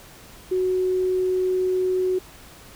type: tone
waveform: sine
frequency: 370 Hz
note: F#4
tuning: in tune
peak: -19 dBFS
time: 0.51-2.19 s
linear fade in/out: 10 ms
effects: added 50 Hz sine -54 dBFS peak until 2.75 s + pink hiss -46 dBFS RMS until 2.75 s